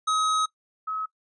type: tone pair in turn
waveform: square / sine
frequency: 1270 / 1281.8 Hz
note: D#6 / E6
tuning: +35 / -49 cents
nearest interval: unison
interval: 16 cents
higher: second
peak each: -22 / -27 dBFS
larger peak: first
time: 0.07-0.46 / 0.87-1.06 s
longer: first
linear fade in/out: 10 ms
effects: noise-tail reverb RT60 0.1 s tail -21 dB re dry + resampled to 22050 Hz